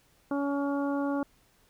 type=harmonic tone; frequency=281.9 Hz; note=C#4; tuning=29 cents sharp; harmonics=1 / 2 / 3 / 4 / 5; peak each=-28 / -34 / -38 / -40 / -42 dBFS; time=0.31-1.23 s; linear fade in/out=2 ms; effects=pink hiss -65 dBFS RMS until 1.69 s